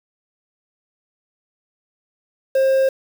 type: tone with quantisation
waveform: triangle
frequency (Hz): 533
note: C5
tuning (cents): +32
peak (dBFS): -11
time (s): 2.55-2.89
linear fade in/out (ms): 5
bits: 6
effects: none